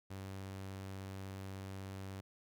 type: tone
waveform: sawtooth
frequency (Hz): 96.4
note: G2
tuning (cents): -28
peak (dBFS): -40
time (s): 0.1-2.21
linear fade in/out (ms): 10
effects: none